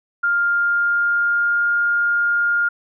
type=tone with pitch glide; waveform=sine; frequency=1402 to 1412.6 Hz; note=F6 to F6; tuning=+6 to +19 cents; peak=-15 dBFS; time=0.23-2.69 s; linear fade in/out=10 ms; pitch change=+13 cents; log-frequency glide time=0.47-1.69 s; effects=none